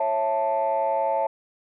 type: chord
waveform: sine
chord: A major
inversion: first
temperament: equal with one note detuned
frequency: 548.3 / 659.3 / 880 Hz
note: C#5 / E5 / A5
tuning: -19 / 0 / 0 cents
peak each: -25 / -25 / -23 dBFS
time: 0-1.27 s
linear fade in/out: 5 ms
effects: tanh soft clip ceiling -15 dBFS